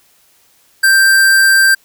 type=tone; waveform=square; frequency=1573 Hz; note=G6; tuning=6 cents sharp; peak=-7 dBFS; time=0.83-1.75 s; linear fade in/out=10 ms; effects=white hiss -52 dBFS RMS until 1.84 s